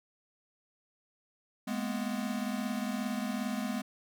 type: tone cluster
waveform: square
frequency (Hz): 207.9 / 233 / 250.2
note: G#3 / A#3 / B3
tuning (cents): +2 / -1 / +23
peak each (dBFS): -36 / -40 / -37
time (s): 1.67-3.82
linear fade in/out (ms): 10
effects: none